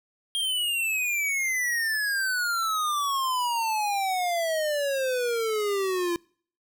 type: exponential sweep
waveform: square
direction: down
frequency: 3235 to 340.4 Hz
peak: -25 dBFS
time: 0.35-6.16 s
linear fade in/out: 0 ms
effects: noise-tail reverb RT60 0.5 s tail -25 dB re dry